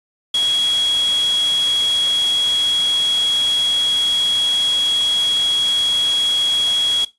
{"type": "tone in noise", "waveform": "sine", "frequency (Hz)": 3322, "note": "G#7", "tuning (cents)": 0, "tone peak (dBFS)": -14, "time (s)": [0.34, 7.05], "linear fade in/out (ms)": 5, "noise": "white", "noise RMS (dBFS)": -28, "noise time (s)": [0.34, 7.05], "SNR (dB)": 11, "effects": ["noise-tail reverb RT60 0.2 s tail -17 dB re dry", "resampled to 24000 Hz"]}